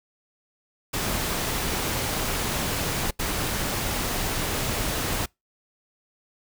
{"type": "noise bursts at uneven times", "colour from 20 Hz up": "pink", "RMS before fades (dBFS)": -27, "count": 2, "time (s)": [[0.93, 3.11], [3.19, 5.26]], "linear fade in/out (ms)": 10, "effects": ["noise-tail reverb RT60 0.2 s tail -26 dB re dry"]}